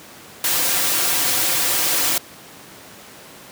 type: noise with comb filter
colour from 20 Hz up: white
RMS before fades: -19 dBFS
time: 0.44-2.18 s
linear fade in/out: 2 ms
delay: 4.7 ms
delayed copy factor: -0.75
effects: pink hiss -41 dBFS RMS until 3.51 s + high-pass 150 Hz 12 dB/octave